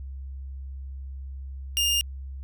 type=tone; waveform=sawtooth; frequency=2818 Hz; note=F7; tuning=15 cents sharp; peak=-18 dBFS; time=1.77-2.01 s; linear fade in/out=0 ms; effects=added 67 Hz sine -34 dBFS peak until 2.43 s